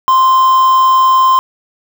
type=tone with quantisation; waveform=triangle; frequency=1045 Hz; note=C6; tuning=2 cents flat; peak=-4 dBFS; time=0.08-1.39 s; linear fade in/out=0 ms; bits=4; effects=none